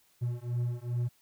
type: beating tone pair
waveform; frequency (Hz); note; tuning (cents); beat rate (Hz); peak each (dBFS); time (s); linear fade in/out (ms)
triangle; 119.7 / 122.2; A#2 / B2; +46 / -18; 2.5; -31; 0.21-1.09; 20
effects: white hiss -67 dBFS RMS until 1.21 s